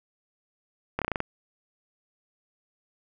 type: slowing click train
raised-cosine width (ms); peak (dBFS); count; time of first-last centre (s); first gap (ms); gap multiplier
0.5; -12; 7; 0.99-1.204; 27; 1.11
effects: none